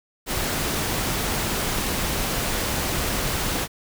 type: noise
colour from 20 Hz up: pink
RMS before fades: -25 dBFS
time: 0.26-3.68 s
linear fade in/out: 50 ms
effects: none